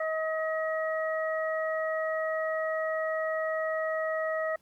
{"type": "harmonic tone", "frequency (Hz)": 635, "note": "D#5", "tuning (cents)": 35, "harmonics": [1, 2, 3], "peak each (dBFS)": [-29, -36, -35], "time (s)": [0, 4.56], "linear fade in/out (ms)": 5, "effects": ["pink hiss -68 dBFS RMS until 4.61 s", "Opus 48 kbps"]}